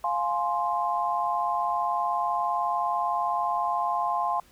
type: chord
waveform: sine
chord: F minor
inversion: none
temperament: just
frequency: 698.5 / 838.1 / 1047.7 Hz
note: F5 / Ab5 / C6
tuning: 0 / +16 / +2 cents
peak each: -29 / -29 / -27 dBFS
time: 0.04-4.4 s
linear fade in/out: 2 ms
effects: pink hiss -58 dBFS RMS until 4.51 s